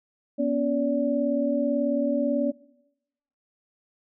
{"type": "tone cluster", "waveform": "sine", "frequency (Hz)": [244, 282.3, 576], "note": ["B3", "C#4", "D5"], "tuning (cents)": [-21, 32, -34], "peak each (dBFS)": -26, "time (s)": [0.38, 2.52], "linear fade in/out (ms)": 20, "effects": ["noise-tail reverb RT60 0.9 s tail -22 dB re dry"]}